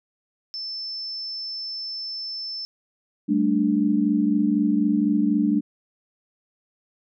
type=tone; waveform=sine; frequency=5290 Hz; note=E8; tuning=5 cents sharp; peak=-29 dBFS; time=0.54-2.65 s; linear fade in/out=0 ms
type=chord; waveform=sine; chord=G suspended second; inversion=none; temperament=equal; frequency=196 / 220 / 293.7 Hz; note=G3 / A3 / D4; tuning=0 / 0 / 0 cents; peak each=-24 / -22 / -21 dBFS; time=3.28-5.61 s; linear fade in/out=20 ms
effects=none